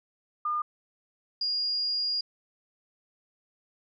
sine tone pair in turn, 1211 / 4844 Hz, D#6 / D#8, -47 / -47 cents, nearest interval 2 octaves, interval 2400 cents, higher second, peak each -26 dBFS, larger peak neither, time 0.45-0.62 / 1.41-2.21 s, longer second, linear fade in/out 5 ms, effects none

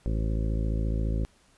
harmonic tone, 54.5 Hz, A1, 16 cents flat, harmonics 1 / 2 / 3 / 4 / 5 / 6 / 7 / 9 / 10, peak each -26 / -32 / -36 / -38 / -40 / -42 / -43 / -45 / -46 dBFS, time 0.06-1.25 s, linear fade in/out 0 ms, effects pink hiss -62 dBFS RMS until 1.57 s + resampled to 24000 Hz

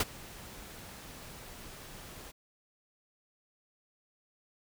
pink noise with ADSR envelope, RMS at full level -25 dBFS, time 0-2.32 s, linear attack 4 ms, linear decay 35 ms, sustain -23 dB, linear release 18 ms, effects none

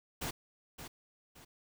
pink noise with echo, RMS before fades -38 dBFS, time 0.21-0.31 s, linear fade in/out 10 ms, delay 570 ms, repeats 2, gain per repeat -9 dB, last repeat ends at 1.45 s, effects none

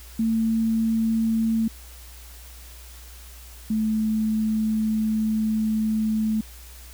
sine tone pair in turn, 224.2 / 217.8 Hz, A3 / A3, +33 / -17 cents, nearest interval minor second, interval 50 cents, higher first, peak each -19 / -20 dBFS, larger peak first, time 0.19-1.68 / 3.7-6.41 s, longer second, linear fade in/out 5 ms, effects added 60 Hz sine -42 dBFS peak until 6.93 s + white hiss -47 dBFS RMS until 6.93 s

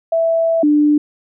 sine tone pair in turn, 659.3 / 296.8 Hz, E5 / D4, 0 / +18 cents, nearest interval octave + major second, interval 1382 cents, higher first, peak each -12 / -9 dBFS, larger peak second, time 0.12-0.63 / 0.63-0.98 s, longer first, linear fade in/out 5 ms, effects none

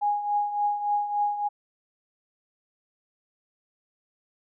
sine tone with tremolo, 825 Hz, G#5, 12 cents flat, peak -20 dBFS, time 0.01-1.49 s, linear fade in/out 20 ms, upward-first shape triangle, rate 3.5 Hz, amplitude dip 70%, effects none

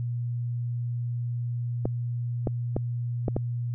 clicks, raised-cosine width 2 ms, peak -12 dBFS, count 5, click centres 1.855 / 2.472 / 2.765 / 3.282 / 3.365 s, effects added 120 Hz sine -27 dBFS peak until 3.74 s

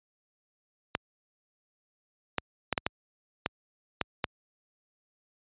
clicks, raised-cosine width 0.3 ms, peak -10 dBFS, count 8, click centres 0.951 / 2.383 / 2.727 / 2.778 / 2.865 / 3.461 / 4.013 / 4.242 s, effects high-pass 60 Hz 12 dB/octave + resampled to 8000 Hz

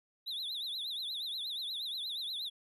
triangle tone with vibrato, 3729 Hz, A#7, in tune, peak -35 dBFS, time 0.26-2.5 s, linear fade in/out 20 ms, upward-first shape triangle, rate 8.4 Hz, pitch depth 200 cents each way, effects none

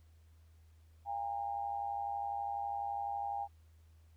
sine tone with amplitude modulation, 807 Hz, G#5, 50 cents flat, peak -32 dBFS, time 1.05-3.48 s, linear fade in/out 50 ms, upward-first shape sine, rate 112 Hz, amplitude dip 70%, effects added 80 Hz sine -59 dBFS peak until 4.16 s + pink hiss -75 dBFS RMS until 4.16 s

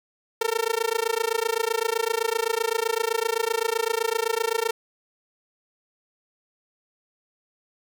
sawtooth tone with amplitude modulation, 454.5 Hz, A#4, 44 cents flat, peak -15 dBFS, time 0.41-4.71 s, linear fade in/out 5 ms, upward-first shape sine, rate 27.8 Hz, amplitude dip 100%, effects none

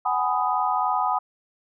sine chord, G# minor seventh, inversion third, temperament just, 747.5 / 830.6 / 996.7 / 1245.9 Hz, F#5 / G#5 / B5 / D#6, +17 / 0 / +16 / +2 cents, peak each -26 dBFS, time 0.05-1.19 s, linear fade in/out 10 ms, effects none

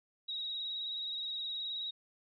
sine tone with vibrato, 3812 Hz, A#7, 38 cents sharp, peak -36 dBFS, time 0.28-1.91 s, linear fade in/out 10 ms, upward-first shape triangle, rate 19 Hz, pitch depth 49 cents each way, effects none

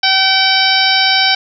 harmonic tone with a mistuned harmonic, 766 Hz, G5, 40 cents flat, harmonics 1 / 2 / 3 / 4 / 5 / 6 / 7, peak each -17 / -17 / -17 / -17 / -17 / -17 / -17 dBFS, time 0.03-1.35 s, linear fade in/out 5 ms, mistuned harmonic 6, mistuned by +27 cents, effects none

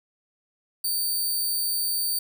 10% pulse tone, 4593 Hz, D8, 39 cents flat, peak -17 dBFS, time 0.84-2.19 s, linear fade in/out 5 ms, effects none

